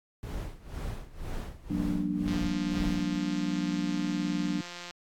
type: noise with tremolo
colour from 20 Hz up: brown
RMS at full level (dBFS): -34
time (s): 0.23-3.16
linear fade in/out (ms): 0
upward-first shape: sine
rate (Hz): 2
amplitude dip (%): 85
type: chord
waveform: sine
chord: G minor seventh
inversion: third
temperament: just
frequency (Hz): 176.4 / 196 / 235.2 / 294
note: F3 / G3 / Bb3 / D4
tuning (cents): +18 / 0 / +16 / +2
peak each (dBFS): -33 / -34 / -36 / -31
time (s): 1.7-4.61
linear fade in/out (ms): 5
type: click train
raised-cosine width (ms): 0.2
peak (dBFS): -24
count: 461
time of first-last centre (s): 2.28-4.909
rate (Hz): 175
effects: AAC 64 kbps